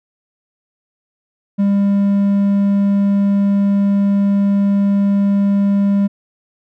triangle tone, 200 Hz, G3, 35 cents sharp, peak -9 dBFS, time 1.58-6.08 s, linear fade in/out 20 ms, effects none

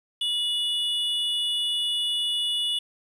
triangle tone pair together, 2915 / 3467 Hz, F#7 / A7, -26 / -26 cents, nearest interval minor third, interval 300 cents, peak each -25 dBFS, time 0.21-2.79 s, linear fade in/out 5 ms, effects resampled to 32000 Hz + 9-bit

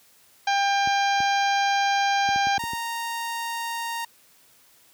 harmonic tone, 797 Hz, G5, 28 cents sharp, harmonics 1 / 2 / 3 / 4 / 5 / 6 / 7 / 8, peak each -21 / -27 / -31 / -33 / -35 / -37 / -38 / -39 dBFS, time 0.47-2.58 s, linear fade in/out 5 ms
clicks, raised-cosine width 3 ms, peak -24 dBFS, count 8, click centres 0.874 / 1.204 / 2.289 / 2.36 / 2.47 / 2.58 / 2.638 / 2.734 s
sawtooth tone, 928 Hz, A#5, 8 cents flat, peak -24 dBFS, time 2.59-4.05 s, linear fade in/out 5 ms
effects white hiss -57 dBFS RMS until 4.93 s + high-pass 60 Hz 12 dB/octave

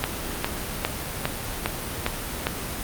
click train, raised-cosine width 0.3 ms, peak -6 dBFS, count 7, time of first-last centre 0.04-2.469 s, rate 2.47 Hz, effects pink hiss -31 dBFS RMS until 2.83 s + Opus 32 kbps

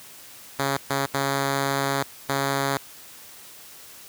5% pulse tone bursts at uneven times, 138.1 Hz, C#3, 6 cents flat, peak -11 dBFS, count 4, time 0.59-0.77 / 0.9-1.06 / 1.14-2.03 / 2.29-2.77 s, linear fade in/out 2 ms, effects white hiss -45 dBFS RMS until 4.08 s + high-pass 60 Hz 12 dB/octave

